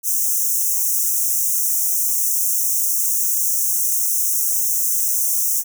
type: high-pass noise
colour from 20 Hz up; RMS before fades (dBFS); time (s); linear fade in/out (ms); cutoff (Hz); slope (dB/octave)
white; -19; 0.03-5.64; 50; 5700; 96
effects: none